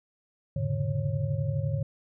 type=tone cluster; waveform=sine; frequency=86.8 / 107.1 / 135 / 146.8 / 549 Hz; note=F2 / A2 / C#3 / D3 / C#5; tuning=-10 / -46 / -45 / 0 / -17 cents; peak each=-37 / -30 / -33 / -30 / -38 dBFS; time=0.56-1.83 s; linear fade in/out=5 ms; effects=none